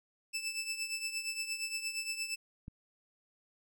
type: tone with tremolo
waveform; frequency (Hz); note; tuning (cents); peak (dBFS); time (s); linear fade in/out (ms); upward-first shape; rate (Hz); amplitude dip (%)
20% pulse; 2637; E7; 0; -28; 0.33-2.36; 20; triangle; 8.6; 75
type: click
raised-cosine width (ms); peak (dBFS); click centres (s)
5; -32; 2.681
effects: none